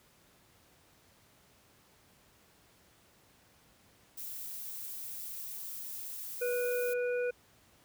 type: noise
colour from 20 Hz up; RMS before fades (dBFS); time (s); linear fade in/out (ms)
violet; -42; 4.17-6.94; 10
type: harmonic tone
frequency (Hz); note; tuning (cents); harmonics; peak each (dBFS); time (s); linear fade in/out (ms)
490; B4; -14; 1 / 3 / 5; -30 / -40 / -44; 6.41-7.31; 10
effects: pink hiss -64 dBFS RMS until 7.84 s + high-pass 60 Hz 12 dB/octave